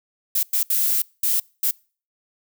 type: noise bursts at uneven times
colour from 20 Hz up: violet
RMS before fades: -20 dBFS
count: 5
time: 0.35-0.43 / 0.53-0.63 / 0.7-1.02 / 1.23-1.4 / 1.63-1.71 s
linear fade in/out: 5 ms
effects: noise-tail reverb RT60 0.4 s tail -26 dB re dry